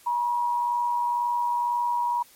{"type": "tone with amplitude modulation", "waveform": "sine", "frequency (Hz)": 960, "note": "B5", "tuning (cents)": -49, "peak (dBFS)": -20, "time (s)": [0.06, 2.23], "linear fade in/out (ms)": 10, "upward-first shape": "sine", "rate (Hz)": 102, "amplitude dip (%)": 45, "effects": ["white hiss -54 dBFS RMS until 2.35 s", "MP3 64 kbps"]}